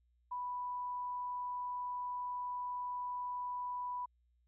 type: tone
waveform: sine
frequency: 987.8 Hz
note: B5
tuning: in tune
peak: -37 dBFS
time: 0.31-4.06 s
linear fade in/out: 10 ms
effects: added 60 Hz sine -70 dBFS peak until 4.47 s